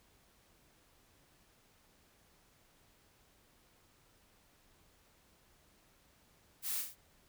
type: noise with echo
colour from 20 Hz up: blue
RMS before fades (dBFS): -38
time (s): 6.62-6.84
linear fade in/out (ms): 50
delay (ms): 39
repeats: 3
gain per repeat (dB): -5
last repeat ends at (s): 6.957
effects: pink hiss -68 dBFS RMS until 7.28 s